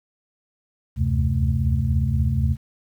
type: tone cluster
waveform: sine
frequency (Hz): 74.4 / 78.4 / 91.2 / 129.1 / 218.8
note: D2 / D#2 / F#2 / C3 / A3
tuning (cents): +23 / +14 / -24 / -23 / -9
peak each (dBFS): -22 / -30 / -25 / -22 / -29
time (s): 0.96-2.57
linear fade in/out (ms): 50
effects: 9-bit